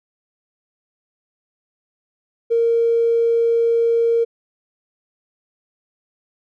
triangle tone with tanh clipping, 463.4 Hz, A#4, 10 cents flat, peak -13 dBFS, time 2.5-4.25 s, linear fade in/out 20 ms, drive 2 dB, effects none

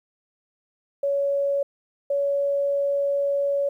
sine tone pair in turn, 561 / 563 Hz, C#5 / C#5, +21 / +27 cents, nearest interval unison, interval 6 cents, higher second, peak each -20 dBFS, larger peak neither, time 1.03-1.63 / 2.1-3.69 s, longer second, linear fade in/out 5 ms, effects 10-bit

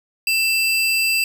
square tone pair together, 2663 / 4800 Hz, E7 / D8, +17 / +37 cents, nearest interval minor seventh, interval 1020 cents, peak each -18 / -23 dBFS, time 0.27-1.24 s, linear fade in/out 2 ms, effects none

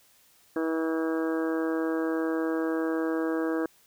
harmonic tone, 161.5 Hz, E3, 35 cents flat, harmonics 2 / 3 / 4 / 5 / 6 / 7 / 8 / 9 / 10, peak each -27 / -31 / -38 / -45 / -44 / -42 / -43 / -46 / -40 dBFS, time 0.56-3.66 s, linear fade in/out 2 ms, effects white hiss -61 dBFS RMS until 3.86 s

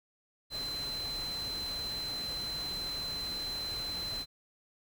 sine tone in noise, 4069 Hz, C8, 49 cents flat, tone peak -35 dBFS, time 0.5-4.26 s, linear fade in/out 50 ms, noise pink, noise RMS -44 dBFS, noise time 0.5-4.26 s, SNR +6 dB, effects none

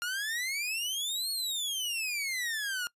sawtooth exponential two-way sweep, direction up then down, 1396.9 to 4368 to 1408 Hz, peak -28 dBFS, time 0.02-2.87 s, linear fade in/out 0 ms, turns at 1.31 s, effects noise-tail reverb RT60 0.1 s tail -22 dB re dry + resampled to 32000 Hz

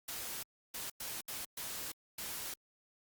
white noise bursts at uneven times, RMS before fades -42 dBFS, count 6, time 0.08-0.43 / 0.74-0.9 / 1-1.21 / 1.28-1.45 / 1.57-1.92 / 2.18-2.54 s, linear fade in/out 5 ms, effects Opus 48 kbps

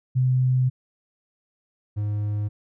sine / triangle tone pair in turn, 128.1 / 104.23 Hz, C3 / G#2, -36 / +7 cents, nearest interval major third, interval 357 cents, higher first, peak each -17 / -21 dBFS, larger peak first, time 0.15-0.7 / 1.96-2.49 s, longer first, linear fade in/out 20 ms, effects none

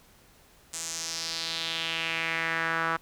sawtooth tone with band-pass filter sweep, 164.2 Hz, E3, 6 cents flat, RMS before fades -31 dBFS, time 0.73-2.97 s, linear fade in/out 10 ms, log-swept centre 7600 to 1300 Hz, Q 2.9, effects pink hiss -58 dBFS RMS until 3.01 s

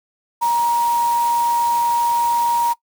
sine tone in noise, 944 Hz, A#5, 22 cents sharp, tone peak -14 dBFS, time 0.41-2.74 s, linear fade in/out 20 ms, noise white, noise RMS -32 dBFS, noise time 0.41-2.74 s, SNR +15 dB, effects noise-tail reverb RT60 0.1 s tail -21 dB re dry

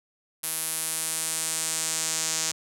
sawtooth tone with band-pass filter sweep, 160 Hz, D#3, 49 cents sharp, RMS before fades -29 dBFS, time 0.43-2.52 s, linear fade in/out 10 ms, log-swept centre 11000 to 6900 Hz, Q 2.2, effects none

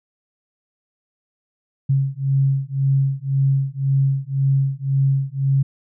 sine beating tone pair, 135.5 / 137.4 Hz, C#3 / C#3, -39 / -15 cents, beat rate 1.9 Hz, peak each -19 dBFS, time 1.89-5.63 s, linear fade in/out 10 ms, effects none

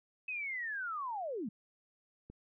sine linear sweep, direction down, 2576 to 185 Hz, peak -36 dBFS, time 0.28-1.49 s, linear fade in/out 5 ms
click, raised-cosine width 3 ms, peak -37 dBFS, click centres 2.3 s
effects none

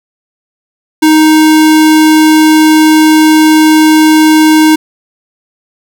square tone, 311.9 Hz, D#4, 4 cents sharp, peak -3 dBFS, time 1.02-4.76 s, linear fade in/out 10 ms, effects none

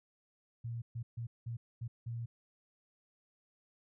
sine tone bursts at uneven times, 116.9 Hz, A#2, 5 cents sharp, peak -37 dBFS, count 6, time 0.64-0.82 / 0.95-1.03 / 1.17-1.27 / 1.46-1.57 / 1.81-1.88 / 2.06-2.26 s, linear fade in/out 10 ms, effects none

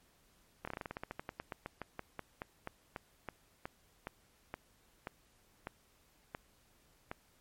slowing click train, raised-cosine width 0.5 ms, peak -25 dBFS, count 30, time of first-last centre 0.65-7.115 s, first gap 25 ms, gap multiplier 1.13, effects pink hiss -69 dBFS RMS until 7.4 s + MP3 64 kbps

